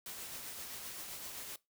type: noise with tremolo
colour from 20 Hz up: white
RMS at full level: -44 dBFS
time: 0.06-1.56 s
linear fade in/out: 2 ms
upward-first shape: triangle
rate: 7.7 Hz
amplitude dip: 35%
effects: noise-tail reverb RT60 0.2 s tail -21 dB re dry